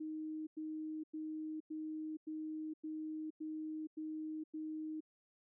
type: tone bursts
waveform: sine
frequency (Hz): 311.7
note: D#4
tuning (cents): +3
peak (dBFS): -40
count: 9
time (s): 0-5.006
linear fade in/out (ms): 10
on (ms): 470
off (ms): 97
effects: none